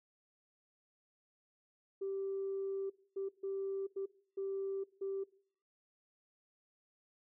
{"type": "tone bursts at uneven times", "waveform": "sine", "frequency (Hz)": 390, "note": "G4", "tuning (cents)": -9, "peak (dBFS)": -35, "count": 6, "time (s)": [[2.01, 2.9], [3.16, 3.29], [3.43, 3.87], [3.96, 4.06], [4.37, 4.84], [5.01, 5.24]], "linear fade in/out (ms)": 10, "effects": ["noise-tail reverb RT60 0.6 s tail -21 dB re dry", "tanh soft clip ceiling -31 dBFS"]}